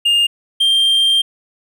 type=tone pair in turn; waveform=triangle; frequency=2820 / 3177 Hz; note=F7 / G7; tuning=+16 / +23 cents; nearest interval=major second; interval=207 cents; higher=second; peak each=-9 dBFS; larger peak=neither; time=0.05-0.27 / 0.6-1.22 s; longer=second; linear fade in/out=10 ms; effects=none